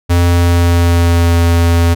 square tone with pitch glide, 86.9 to 84.96 Hz, F2 to F2, -8 to -47 cents, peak -8 dBFS, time 0.09-1.95 s, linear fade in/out 20 ms, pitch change -39 cents, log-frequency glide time 0.25-1.37 s, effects none

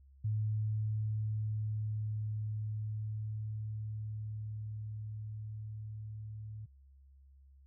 sine tone with level ramp, 107.6 Hz, A2, 38 cents flat, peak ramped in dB -30 to -42 dBFS, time 0.24-6.66 s, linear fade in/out 10 ms, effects added 68 Hz sine -57 dBFS peak until 7.66 s

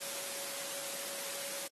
sine tone in noise, 557 Hz, C#5, 8 cents sharp, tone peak -49 dBFS, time 0-1.68 s, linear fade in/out 20 ms, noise white, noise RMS -40 dBFS, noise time 0-1.68 s, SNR -12 dB, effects high-pass 200 Hz 12 dB/octave + AAC 32 kbps

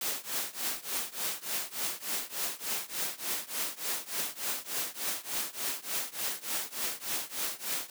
white noise with tremolo, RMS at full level -31 dBFS, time 0.01-7.9 s, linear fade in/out 2 ms, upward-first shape triangle, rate 3.4 Hz, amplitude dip 95%, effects high-pass 200 Hz 12 dB/octave

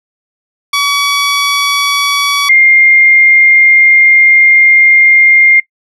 15% pulse / sine tone pair in turn, 1136 / 2114 Hz, C#6 / C7, +42 / +17 cents, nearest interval major seventh, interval 1075 cents, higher second, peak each -3 dBFS, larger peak neither, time 0.73-2.49 / 2.49-5.6 s, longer second, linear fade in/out 5 ms, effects noise-tail reverb RT60 0.1 s tail -20 dB re dry + low-pass 10000 Hz 12 dB/octave

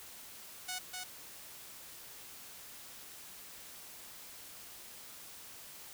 5% pulse tone with echo, 737 Hz, F#5, 7 cents flat, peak -26 dBFS, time 0.68-0.79 s, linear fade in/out 10 ms, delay 250 ms, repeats 1, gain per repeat -3 dB, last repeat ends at 1.04 s, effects white hiss -51 dBFS RMS until 5.93 s

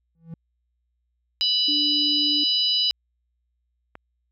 triangle tone with exponential growth, 164.9 Hz, E3, 1 cent sharp, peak -28 dBFS, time 0.15-0.34 s, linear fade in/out 2 ms, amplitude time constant 41 ms
harmonic tone, 988 Hz, B5, in tune, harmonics 3 / 4 / 5, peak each -23 / -23 / -24 dBFS, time 1.41-2.91 s, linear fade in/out 0 ms
sine tone with vibrato, 293.7 Hz, D4, in tune, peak -28 dBFS, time 1.68-2.44 s, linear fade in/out 5 ms, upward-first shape triangle, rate 19 Hz, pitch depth 8 cents each way
click, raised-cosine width 0.5 ms, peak -24 dBFS, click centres 3.954 s
effects added 60 Hz sine -70 dBFS peak until 4.31 s

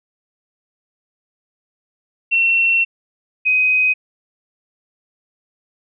sine tone pair in turn, 2713 / 2514 Hz, E7 / D#7, +49 / +17 cents, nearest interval minor second, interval 132 cents, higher first, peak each -12 dBFS, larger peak neither, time 2.31-2.85 / 3.45-3.94 s, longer first, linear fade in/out 20 ms, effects none

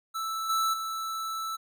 square tone with level steps, 1318.5 Hz, E6, in tune, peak -31 / -25 / -32 dBFS, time 0.14-1.57 s, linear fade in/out 20 ms, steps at 0.49 / 0.73 s, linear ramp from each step 10 ms, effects none

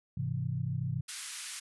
sine chord, Ab augmented, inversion none, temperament equal with one note detuned, 103.29 / 130.81 / 164.81 Hz, Ab2 / C3 / E3, -9 / 0 / 0 cents, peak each -37 / -33 / -37 dBFS, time 0.17-1.01 s, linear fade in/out 5 ms
white high-pass noise, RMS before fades -39 dBFS, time 1.08-1.6 s, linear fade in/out 10 ms, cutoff 1300 Hz, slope 24 dB/octave
effects resampled to 24000 Hz

